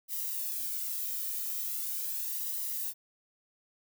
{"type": "noise with flanger", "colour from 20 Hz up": "violet", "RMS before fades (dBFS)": -35, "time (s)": [0.08, 2.94], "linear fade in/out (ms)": 50, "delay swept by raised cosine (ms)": [1, 1.65], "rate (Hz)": 0.4, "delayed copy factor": 0.6, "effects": []}